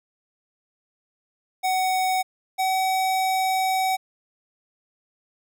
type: tone pair in turn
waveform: square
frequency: 748 / 756.7 Hz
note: F#5 / F#5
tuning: +19 / +39 cents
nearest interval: unison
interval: 20 cents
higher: second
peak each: -21 dBFS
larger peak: neither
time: 1.63-2.23 / 2.58-3.97 s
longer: second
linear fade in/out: 20 ms
effects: none